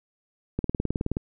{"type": "click train", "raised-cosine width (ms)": 3, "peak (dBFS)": -13, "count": 12, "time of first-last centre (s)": [0.59, 1.169], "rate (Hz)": 19, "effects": []}